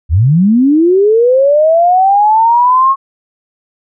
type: linear sweep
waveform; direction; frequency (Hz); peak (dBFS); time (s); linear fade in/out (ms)
sine; up; 68.5 to 1095; -5; 0.09-2.96; 50
effects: none